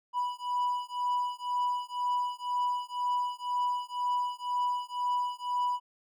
triangle beating tone pair, 983 / 985 Hz, B5 / B5, -8 / -5 cents, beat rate 2 Hz, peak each -30 dBFS, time 0.13-5.8 s, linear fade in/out 50 ms, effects none

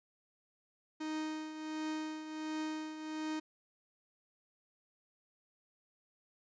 45% pulse tone with tremolo, 311.1 Hz, D#4, in tune, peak -35 dBFS, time 1-3.4 s, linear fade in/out 10 ms, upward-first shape triangle, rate 1.4 Hz, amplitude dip 65%, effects resampled to 16000 Hz

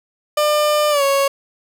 30% pulse tone with pitch glide, 600 to 553.4 Hz, D5 to C#5, +37 to -3 cents, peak -11 dBFS, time 0.37-1.28 s, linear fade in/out 5 ms, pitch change -140 cents, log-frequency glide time 0.9-1.03 s, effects none

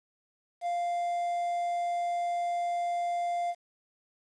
triangle tone with quantisation, 697 Hz, F5, 4 cents flat, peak -26 dBFS, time 0.61-3.55 s, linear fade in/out 50 ms, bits 9, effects resampled to 22050 Hz

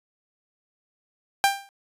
sawtooth tone with exponential decay, 793 Hz, G5, 20 cents sharp, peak -10 dBFS, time 1.44-1.69 s, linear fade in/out 0 ms, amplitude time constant 54 ms, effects resampled to 32000 Hz

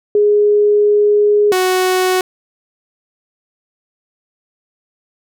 sine / sawtooth tone pair in turn, 415.3 / 370 Hz, G#4 / F#4, 0 / 0 cents, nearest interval major second, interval 200 cents, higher first, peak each -8 dBFS, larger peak neither, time 0.15-1.52 / 1.52-2.21 s, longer first, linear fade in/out 2 ms, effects none

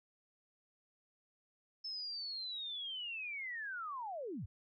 sine linear sweep, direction down, 5274 to 67.4 Hz, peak -40 dBFS, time 1.84-4.46 s, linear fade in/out 10 ms, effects none

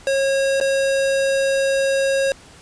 square tone with dropouts, 544 Hz, C#5, 33 cents flat, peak -17 dBFS, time 0.07-2.32 s, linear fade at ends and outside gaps 1 ms, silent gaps 0.601-0.611 s, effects pink hiss -45 dBFS RMS until 2.61 s + resampled to 22050 Hz

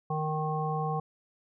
harmonic tone, 154.9 Hz, D#3, 7 cents flat, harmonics 1 / 3 / 5 / 7, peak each -31 / -36 / -33 / -36 dBFS, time 0.1-1 s, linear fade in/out 5 ms, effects none

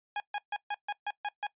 sawtooth tone bursts, 825 Hz, G#5, 12 cents flat, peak -27 dBFS, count 8, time 0.16-1.468 s, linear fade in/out 2 ms, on 41 ms, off 140 ms, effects noise-tail reverb RT60 0.1 s tail -20 dB re dry + resampled to 8000 Hz

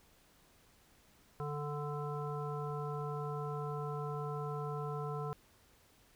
harmonic tone, 146.83 Hz, D3, in tune, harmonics 1 / 3 / 5 / 7 / 9, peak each -39 / -42 / -47 / -46 / -47 dBFS, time 1.4-5.33 s, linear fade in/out 0 ms, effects pink hiss -66 dBFS RMS until 6.15 s

